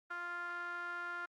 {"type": "tone with band-pass filter", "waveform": "sawtooth", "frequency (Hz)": 349.2, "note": "F4", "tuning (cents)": 0, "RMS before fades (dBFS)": -42, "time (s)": [0.1, 1.26], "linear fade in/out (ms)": 10, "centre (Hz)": 1400, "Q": 5.3, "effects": ["Opus 32 kbps"]}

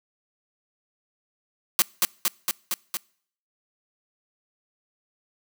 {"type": "noise with echo", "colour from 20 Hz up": "white", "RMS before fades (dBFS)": -18, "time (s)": [1.79, 1.82], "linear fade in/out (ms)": 0, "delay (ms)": 230, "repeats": 5, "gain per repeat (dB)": -2, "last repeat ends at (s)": 2.97, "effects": ["noise-tail reverb RT60 0.6 s tail -26 dB re dry", "high-pass 200 Hz 12 dB/octave"]}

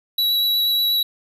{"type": "tone with vibrato", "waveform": "square", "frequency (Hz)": 3912, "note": "B7", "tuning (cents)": -17, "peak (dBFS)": -17, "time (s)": [0.18, 1.03], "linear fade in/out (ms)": 5, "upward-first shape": "triangle", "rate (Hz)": 8.3, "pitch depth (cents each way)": 14, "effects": []}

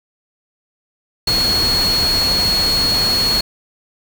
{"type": "tone in noise", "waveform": "sine", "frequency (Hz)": 4330, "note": "C#8", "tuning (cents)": -41, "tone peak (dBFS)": -14, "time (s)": [1.27, 3.41], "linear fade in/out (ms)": 5, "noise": "pink", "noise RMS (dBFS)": -22, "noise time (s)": [1.27, 3.41], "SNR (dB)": 5, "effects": []}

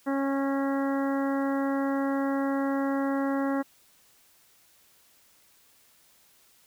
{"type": "harmonic tone", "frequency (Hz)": 274.6, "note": "C#4", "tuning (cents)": -16, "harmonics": [1, 2, 3, 4, 5, 6, 7], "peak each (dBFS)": [-26, -32, -36, -38, -40, -42, -43], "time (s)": [0.06, 3.63], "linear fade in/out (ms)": 20, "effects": ["white hiss -61 dBFS RMS until 6.66 s"]}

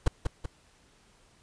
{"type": "noise with echo", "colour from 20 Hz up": "brown", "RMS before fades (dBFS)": -20, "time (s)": [0.06, 0.08], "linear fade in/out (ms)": 5, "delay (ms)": 190, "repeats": 2, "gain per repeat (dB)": -6, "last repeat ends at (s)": 0.46, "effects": ["pink hiss -62 dBFS RMS until 1.42 s", "resampled to 22050 Hz"]}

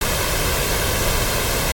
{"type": "noise with comb filter", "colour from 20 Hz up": "pink", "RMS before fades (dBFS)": -20, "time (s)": [0.01, 1.72], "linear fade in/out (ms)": 5, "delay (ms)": 1.9, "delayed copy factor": 0.5, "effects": ["AAC 64 kbps"]}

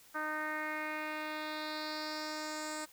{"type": "tone with low-pass filter sweep", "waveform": "10% pulse", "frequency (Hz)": 307.4, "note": "D#4", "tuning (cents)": -21, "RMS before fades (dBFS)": -39, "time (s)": [0.14, 2.86], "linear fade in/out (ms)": 20, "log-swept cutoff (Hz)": [1500, 8200], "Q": 3.1, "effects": ["white hiss -60 dBFS RMS until 2.92 s"]}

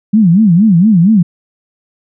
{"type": "tone with vibrato", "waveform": "sine", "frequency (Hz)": 192.5, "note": "G3", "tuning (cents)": -31, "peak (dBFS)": -4, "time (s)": [0.13, 1.23], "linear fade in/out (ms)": 10, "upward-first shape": "sine", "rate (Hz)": 4.3, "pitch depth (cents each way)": 270, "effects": []}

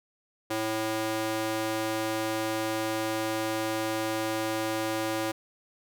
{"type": "tone with high-pass filter", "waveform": "square", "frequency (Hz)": 110, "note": "A2", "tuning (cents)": 0, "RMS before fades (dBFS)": -30, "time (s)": [0.5, 5.32], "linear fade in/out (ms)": 10, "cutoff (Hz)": 380, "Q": 1.1, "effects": []}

